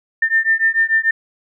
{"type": "beating tone pair", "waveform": "sine", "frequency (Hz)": [1796, 1802.8], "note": ["A6", "A6"], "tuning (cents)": [35, 42], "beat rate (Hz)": 6.8, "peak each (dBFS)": -16, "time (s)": [0.22, 1.11], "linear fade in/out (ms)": 5, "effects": []}